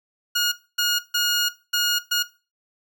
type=tone bursts at uneven times; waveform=15% pulse; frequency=1435 Hz; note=F6; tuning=47 cents sharp; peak=-12 dBFS; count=5; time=0.35-0.52 / 0.78-0.99 / 1.14-1.49 / 1.73-1.99 / 2.11-2.23 s; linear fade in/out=10 ms; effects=noise-tail reverb RT60 0.3 s tail -17 dB re dry